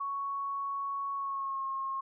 sine tone with pitch glide, 1111 to 1078.1 Hz, C#6 to C#6, +4 to -49 cents, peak -32 dBFS, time 0-2.01 s, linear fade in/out 10 ms, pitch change -53 cents, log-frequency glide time 1.14-1.64 s, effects none

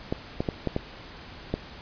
clicks, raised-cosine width 2 ms, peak -12 dBFS, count 6, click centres 0.125 / 0.405 / 0.488 / 0.673 / 0.764 / 1.54 s, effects pink hiss -44 dBFS RMS until 1.81 s + resampled to 11025 Hz

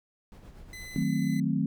brown noise with tremolo, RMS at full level -45 dBFS, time 0.32-1.03 s, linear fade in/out 0 ms, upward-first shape sine, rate 8.3 Hz, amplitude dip 45%
sawtooth tone, 2019 Hz, B6, 38 cents sharp, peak -38 dBFS, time 0.73-1.4 s, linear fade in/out 2 ms
sine chord, D# diminished seventh, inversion none, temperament equal, 155.56 / 185 / 220 / 261.6 Hz, D#3 / F#3 / A3 / C4, 0 / 0 / 0 / 0 cents, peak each -30 dBFS, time 0.96-1.66 s, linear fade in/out 2 ms
effects none

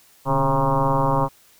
sine tone with frequency modulation, 543 Hz, C#5, 36 cents flat, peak -16 dBFS, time 0.25-1.29 s, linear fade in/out 50 ms, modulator 133 Hz, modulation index 4.3, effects white hiss -54 dBFS RMS until 1.59 s

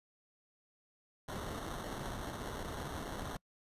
pink noise with sample-and-hold, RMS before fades -42 dBFS, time 1.28-3.37 s, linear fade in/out 5 ms, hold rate 2450 Hz, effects noise-tail reverb RT60 0.1 s tail -26 dB re dry + resampled to 32000 Hz

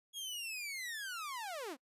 sawtooth linear sweep, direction down, 3328 to 233.1 Hz, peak -37 dBFS, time 0.13-1.77 s, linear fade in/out 50 ms, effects noise-tail reverb RT60 0.1 s tail -24 dB re dry + resampled to 32000 Hz

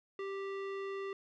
square tone with low-pass filter, 392 Hz, G4, in tune, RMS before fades -40 dBFS, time 0.19-1.13 s, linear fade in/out 2 ms, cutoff 2500 Hz, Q 1.1, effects none

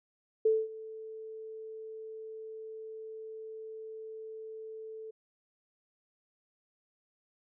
sine tone with ADSR envelope, 440 Hz, A4, in tune, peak -21 dBFS, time 0.45-5.11 s, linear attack 7 ms, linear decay 220 ms, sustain -20 dB, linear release 9 ms, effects none

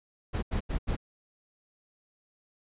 brown noise bursts, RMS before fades -29 dBFS, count 4, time 0.33-0.966 s, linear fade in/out 20 ms, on 96 ms, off 84 ms, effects resampled to 8000 Hz

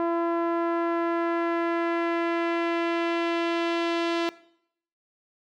sawtooth tone with low-pass filter sweep, 337.7 Hz, E4, 42 cents sharp, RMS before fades -26 dBFS, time 0-4.29 s, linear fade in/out 0 ms, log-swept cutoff 1100 to 3800 Hz, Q 1.4, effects noise-tail reverb RT60 0.7 s tail -19 dB re dry

